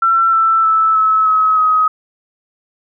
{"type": "tone with pitch steps", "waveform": "sine", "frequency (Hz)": [1347, 1330, 1313.2, 1296.6, 1280.2, 1264.1], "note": ["E6", "E6", "E6", "E6", "D#6", "D#6"], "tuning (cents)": [37, 15, -7, -29, 49, 27], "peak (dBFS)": -9, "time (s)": [0.02, 1.88], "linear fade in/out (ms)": 5, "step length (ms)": 310, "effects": []}